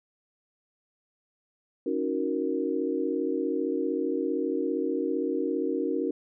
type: chord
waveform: sine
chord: D# minor seventh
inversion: third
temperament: equal with one note detuned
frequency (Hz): 277.2 / 314.7 / 370 / 466.2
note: C#4 / D#4 / F#4 / A#4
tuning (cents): 0 / +20 / 0 / 0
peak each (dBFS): -31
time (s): 1.86-6.11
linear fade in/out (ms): 5
effects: none